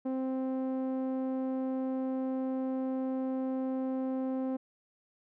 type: tone with low-pass filter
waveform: sawtooth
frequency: 261.6 Hz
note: C4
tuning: in tune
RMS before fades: -33 dBFS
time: 0.05-4.57 s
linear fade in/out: 10 ms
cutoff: 580 Hz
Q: 0.88
effects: none